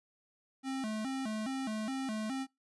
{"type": "tone with vibrato", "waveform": "square", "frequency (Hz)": 240, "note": "B3", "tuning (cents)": -49, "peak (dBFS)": -35, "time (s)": [0.63, 2.47], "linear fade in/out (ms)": 50, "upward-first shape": "square", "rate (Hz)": 2.4, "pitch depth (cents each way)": 180, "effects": ["noise-tail reverb RT60 0.2 s tail -24 dB re dry", "resampled to 24000 Hz"]}